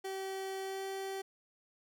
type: tone with pitch glide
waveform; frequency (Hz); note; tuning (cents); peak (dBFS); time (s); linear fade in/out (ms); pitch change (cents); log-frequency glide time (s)
30% pulse; 384.4 to 386.9; G4 to G4; -34 to -23; -35; 0.04-1.22; 10; +11; 0.62-0.84
effects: none